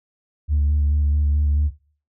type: tone with vibrato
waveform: sine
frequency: 73.42 Hz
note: D2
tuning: in tune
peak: -14 dBFS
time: 0.48-1.71 s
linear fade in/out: 50 ms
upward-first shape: square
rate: 4.6 Hz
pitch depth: 20 cents each way
effects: noise-tail reverb RT60 0.4 s tail -17 dB re dry + tanh soft clip ceiling -13 dBFS